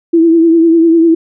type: tone with vibrato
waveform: sine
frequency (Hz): 330.5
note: E4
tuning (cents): +5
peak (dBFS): -4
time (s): 0.13-1.15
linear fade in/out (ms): 10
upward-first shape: triangle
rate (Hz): 10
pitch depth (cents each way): 52
effects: none